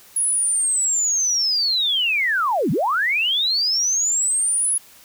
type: linear two-way sweep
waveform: sine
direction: down then up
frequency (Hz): 10548 to 129.4 to 10548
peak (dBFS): -17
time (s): 0.16-4.78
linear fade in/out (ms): 5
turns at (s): 2.71
effects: white hiss -48 dBFS RMS until 5.04 s